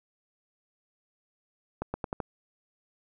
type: accelerating click train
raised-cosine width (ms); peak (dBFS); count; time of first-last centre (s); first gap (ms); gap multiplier
1; -17; 5; 1.82-2.202; 120; 0.85
effects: none